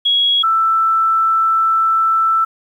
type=tone pair in turn; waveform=sine; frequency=3322 / 1326.4 Hz; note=G#7 / E6; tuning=0 / +10 cents; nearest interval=octave + major third; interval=1590 cents; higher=first; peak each=-11 dBFS; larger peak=neither; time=0.05-0.43 / 0.43-2.45 s; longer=second; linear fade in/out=10 ms; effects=8-bit